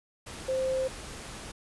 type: tone in noise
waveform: sine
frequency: 523.3 Hz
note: C5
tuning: in tune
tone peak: -26 dBFS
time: 0.48-0.88 s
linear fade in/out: 10 ms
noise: pink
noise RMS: -42 dBFS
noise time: 0.26-1.52 s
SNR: +13 dB
effects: resampled to 24000 Hz